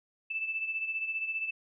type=beating tone pair; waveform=sine; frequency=2636 / 2651 Hz; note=E7 / E7; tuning=-1 / +9 cents; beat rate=15 Hz; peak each=-32 / -39 dBFS; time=0.3-1.51 s; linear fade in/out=10 ms; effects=none